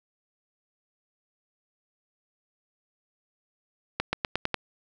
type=accelerating click train; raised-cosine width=0.3 ms; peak=-9 dBFS; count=6; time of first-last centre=4-4.543 s; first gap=130 ms; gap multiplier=0.91; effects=none